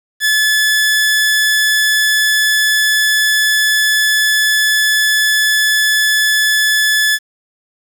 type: tone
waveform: sawtooth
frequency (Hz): 1724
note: A6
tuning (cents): -36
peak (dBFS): -7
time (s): 0.2-7.19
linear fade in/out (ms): 50
effects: 7-bit